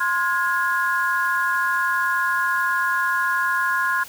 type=chord; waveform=sine; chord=F minor; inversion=second; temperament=equal with one note detuned; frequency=1046.5 / 1427.9 / 1661.2 Hz; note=C6 / F6 / Ab6; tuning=0 / +38 / 0 cents; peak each=-23 dBFS; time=0-4.04 s; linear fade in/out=10 ms; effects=white hiss -41 dBFS RMS until 4.08 s